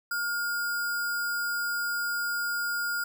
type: tone with sample-and-hold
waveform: sine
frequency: 1420 Hz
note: F6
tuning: 28 cents sharp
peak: -27 dBFS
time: 0.11-3.04 s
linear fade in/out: 5 ms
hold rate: 6300 Hz
effects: none